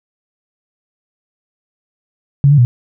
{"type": "tone with pitch steps", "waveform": "sine", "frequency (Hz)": [140.4, 146.2, 121.7], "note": ["C#3", "D3", "B2"], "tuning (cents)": [22, -7, -25], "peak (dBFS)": -5, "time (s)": [2.44, 2.65], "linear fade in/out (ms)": 0, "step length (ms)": 70, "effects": []}